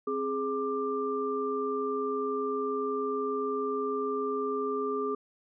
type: tone cluster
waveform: sine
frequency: 264.7 / 416.8 / 1185 Hz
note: C4 / G#4 / D6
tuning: +20 / +6 / +15 cents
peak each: -36 / -30 / -34 dBFS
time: 0.07-5.15 s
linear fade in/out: 5 ms
effects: none